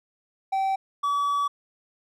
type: tone pair in turn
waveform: triangle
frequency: 773 / 1142.8 Hz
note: G5 / D6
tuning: -24 / -48 cents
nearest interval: perfect fifth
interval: 676 cents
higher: second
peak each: -20 dBFS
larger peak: neither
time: 0.52-0.76 / 1.03-1.48 s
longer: second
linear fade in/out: 10 ms
effects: none